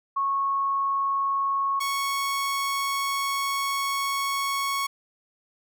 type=tone pair in turn; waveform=sine / sawtooth; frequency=1100 / 1106.4 Hz; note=C#6 / C#6; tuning=-14 / -4 cents; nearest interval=unison; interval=10 cents; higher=second; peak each=-22 / -21 dBFS; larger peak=second; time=0.16-1.8 / 1.8-4.87 s; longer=second; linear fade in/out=10 ms; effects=none